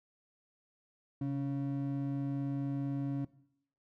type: ring-modulated tone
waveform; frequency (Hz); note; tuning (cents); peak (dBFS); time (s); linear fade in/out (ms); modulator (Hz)
triangle; 207.7; G#3; 0; -27; 1.21-3.25; 5; 72.2
effects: noise-tail reverb RT60 0.7 s tail -19 dB re dry